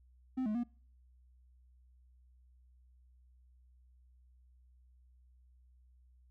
triangle tone with pitch steps, 258.6 / 212.9 / 240 Hz, C4 / G#3 / B3, -20 / +43 / -49 cents, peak -30 dBFS, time 0.37-0.637 s, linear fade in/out 10 ms, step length 89 ms, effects noise-tail reverb RT60 0.5 s tail -26 dB re dry + added 62 Hz sine -61 dBFS peak until 6.3 s

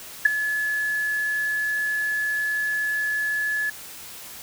sine tone with ADSR envelope, 1711 Hz, A6, 49 cents flat, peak -8 dBFS, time 0.25-3.7 s, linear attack 7 ms, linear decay 11 ms, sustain -14 dB, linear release 5 ms, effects white hiss -40 dBFS RMS until 4.42 s

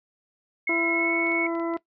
sine tone with pitch glide, 2172 to 2207 Hz, C#7 to C#7, -36 to -8 cents, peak -23 dBFS, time 0.67-1.47 s, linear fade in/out 5 ms, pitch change +28 cents, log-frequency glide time 0.91-1.13 s
harmonic tone, 334.6 Hz, E4, 26 cents sharp, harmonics 1 / 2 / 3 / 4 / 6, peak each -26 / -32 / -36 / -38 / -42 dBFS, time 0.69-1.77 s, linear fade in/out 5 ms
clicks, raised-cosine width 0.3 ms, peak -32 dBFS, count 6, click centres 1.269 / 1.319 / 1.552 / 1.598 / 1.738 / 1.773 s
effects noise-tail reverb RT60 0.1 s tail -18 dB re dry

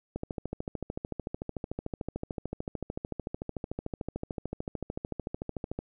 click train, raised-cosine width 2 ms, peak -20 dBFS, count 77, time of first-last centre 0.16-5.79 s, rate 13.5 Hz, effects none

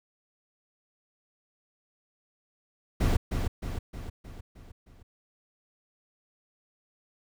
brown noise with echo, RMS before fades -23 dBFS, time 3-3.17 s, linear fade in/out 10 ms, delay 310 ms, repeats 6, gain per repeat -5 dB, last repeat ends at 5.03 s, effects none

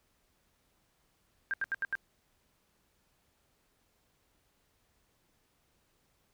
sine tone bursts, 1592 Hz, G6, 26 cents sharp, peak -29 dBFS, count 5, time 1.51-1.953 s, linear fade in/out 0 ms, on 27 ms, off 77 ms, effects pink hiss -73 dBFS RMS until 6.33 s

